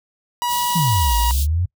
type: tone with pitch glide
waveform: 45% pulse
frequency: 968 to 955.8 Hz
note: B5 to A#5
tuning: -35 to +43 cents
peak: -19 dBFS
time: 0.42-1.31 s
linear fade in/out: 0 ms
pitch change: -22 cents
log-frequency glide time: 0.99-1.11 s
type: band-stop noise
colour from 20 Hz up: white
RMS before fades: -27 dBFS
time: 0.47-1.47 s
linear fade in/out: 50 ms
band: 230 to 3000 Hz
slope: 48 dB/octave
type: exponential two-way sweep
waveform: sine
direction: down then up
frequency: 181.4 to 53.2 to 93.5 Hz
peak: -16 dBFS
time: 0.75-1.66 s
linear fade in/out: 10 ms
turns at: 1.16 s
effects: noise-tail reverb RT60 0.1 s tail -24 dB re dry